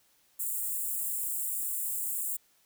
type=high-pass noise; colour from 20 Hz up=white; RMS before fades=-33 dBFS; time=0.39-2.37 s; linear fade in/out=10 ms; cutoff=7300 Hz; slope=96 dB/octave; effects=white hiss -67 dBFS RMS until 2.65 s